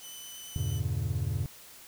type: tone with vibrato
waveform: 15% pulse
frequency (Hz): 3012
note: F#7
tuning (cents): +30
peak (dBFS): -36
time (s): 0-0.82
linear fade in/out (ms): 50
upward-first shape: sine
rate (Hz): 8.7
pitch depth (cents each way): 11
type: chord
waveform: triangle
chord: E diminished seventh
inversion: none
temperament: just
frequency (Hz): 82.41 / 98.89 / 118.67 / 142.4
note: E2 / G2 / Bb2 / Db3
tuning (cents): 0 / +16 / +31 / +47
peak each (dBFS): -32 / -31 / -32 / -33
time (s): 0.56-1.46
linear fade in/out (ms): 0
effects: white hiss -51 dBFS RMS until 1.87 s